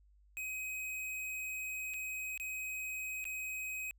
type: tone with dropouts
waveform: square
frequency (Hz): 2526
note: D#7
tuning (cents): +26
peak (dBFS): -39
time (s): 0.37-3.91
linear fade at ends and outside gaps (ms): 0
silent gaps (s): 1.937-1.941 / 2.376-2.399 / 3.242-3.253
effects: added 50 Hz sine -62 dBFS peak until 3.98 s